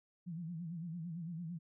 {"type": "tone with vibrato", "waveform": "sine", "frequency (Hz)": 168.2, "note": "E3", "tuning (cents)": 35, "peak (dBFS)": -40, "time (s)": [0.26, 1.59], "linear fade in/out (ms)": 20, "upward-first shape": "sine", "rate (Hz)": 8.9, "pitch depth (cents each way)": 110, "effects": []}